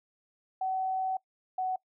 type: tone pair in turn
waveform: sine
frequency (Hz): 756 / 746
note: F#5 / F#5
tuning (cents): +37 / +14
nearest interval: unison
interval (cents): 23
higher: first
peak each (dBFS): -28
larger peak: neither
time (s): 0.61-1.17 / 1.58-1.76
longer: first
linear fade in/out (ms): 5
effects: noise-tail reverb RT60 0.1 s tail -22 dB re dry

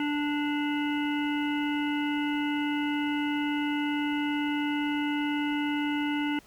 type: harmonic tone with a mistuned harmonic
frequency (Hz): 293.7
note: D4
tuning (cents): 0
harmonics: 1 / 3 / 5 / 7 / 9 / 10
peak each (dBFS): -27 / -36 / -38 / -38 / -42 / -40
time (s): 0-6.39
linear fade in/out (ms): 2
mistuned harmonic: 10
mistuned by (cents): -17
effects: pink hiss -57 dBFS RMS until 6.46 s

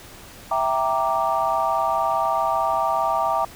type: chord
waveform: sine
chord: E half-diminished seventh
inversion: none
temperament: equal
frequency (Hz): 659.3 / 784 / 932.3 / 1174.7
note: E5 / G5 / Bb5 / D6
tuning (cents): 0 / 0 / 0 / 0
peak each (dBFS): -24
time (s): 0.51-3.45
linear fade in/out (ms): 5
effects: tanh soft clip ceiling -8 dBFS + pink hiss -43 dBFS RMS until 3.55 s

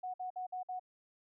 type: tone bursts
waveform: sine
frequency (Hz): 736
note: F#5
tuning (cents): -9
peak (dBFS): -37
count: 5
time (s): 0.03-0.796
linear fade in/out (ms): 10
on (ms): 110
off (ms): 54
effects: none

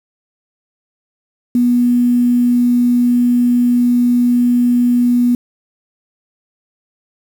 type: tone with quantisation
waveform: sine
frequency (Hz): 243.2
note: B3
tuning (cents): -26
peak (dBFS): -9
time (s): 1.55-5.35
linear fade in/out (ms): 2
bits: 6
effects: none

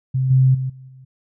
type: tone with level steps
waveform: sine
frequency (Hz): 130.81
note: C3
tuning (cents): 0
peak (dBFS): -16 / -10 / -20 / -37 / -40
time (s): 0.14-1.05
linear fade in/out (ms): 10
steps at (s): 0.3 / 0.54 / 0.69 / 0.88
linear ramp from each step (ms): 10
effects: none

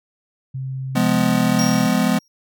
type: tone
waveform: sine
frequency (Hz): 132.3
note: C3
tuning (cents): +20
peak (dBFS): -24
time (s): 0.54-1.87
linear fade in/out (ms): 10
type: chord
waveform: square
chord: F diminished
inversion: none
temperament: just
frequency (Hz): 174.61 / 209.5 / 251.4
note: F3 / Ab3 / Cb4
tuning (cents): 0 / +15 / +31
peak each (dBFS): -22 / -20 / -20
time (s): 0.95-2.19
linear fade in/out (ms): 10
type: tone with exponential decay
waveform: 45% pulse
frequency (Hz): 5610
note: F8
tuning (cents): +7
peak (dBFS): -21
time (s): 1.59-2.28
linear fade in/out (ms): 1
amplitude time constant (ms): 150
effects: none

